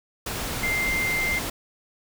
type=tone in noise; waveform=sine; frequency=2093 Hz; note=C7; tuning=in tune; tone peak=-23 dBFS; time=0.63-1.39 s; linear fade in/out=5 ms; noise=pink; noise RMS=-30 dBFS; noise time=0.26-1.5 s; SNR=+4 dB; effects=none